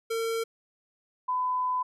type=tone pair in turn; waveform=square / sine; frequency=454.5 / 1005.4 Hz; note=A#4 / B5; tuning=-44 / +31 cents; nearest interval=octave + major second; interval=1375 cents; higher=second; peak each=-28 / -25 dBFS; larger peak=second; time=0.1-0.44 / 1.28-1.83 s; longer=second; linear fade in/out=10 ms; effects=resampled to 32000 Hz